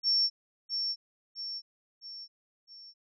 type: tone with echo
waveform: sine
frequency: 5450 Hz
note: F8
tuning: 43 cents flat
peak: -23 dBFS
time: 0.03-0.3 s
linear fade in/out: 50 ms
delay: 660 ms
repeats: 4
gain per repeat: -6 dB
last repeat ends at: 2.94 s
effects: none